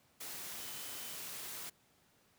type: tone in noise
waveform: sine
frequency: 3037 Hz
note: F#7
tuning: 44 cents sharp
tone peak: -55 dBFS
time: 0.6-1.16 s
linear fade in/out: 10 ms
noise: white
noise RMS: -45 dBFS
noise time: 0.2-1.7 s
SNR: -13 dB
effects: pink hiss -70 dBFS RMS until 2.38 s + high-pass 80 Hz 12 dB/octave